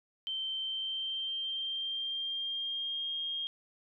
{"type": "tone with pitch glide", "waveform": "sine", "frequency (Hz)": [3115, 3232], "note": ["G7", "G#7"], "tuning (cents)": [-12, -48], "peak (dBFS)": -33, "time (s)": [0.27, 3.47], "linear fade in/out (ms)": 0, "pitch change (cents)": 64, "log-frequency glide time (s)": [0.61, 3.1], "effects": []}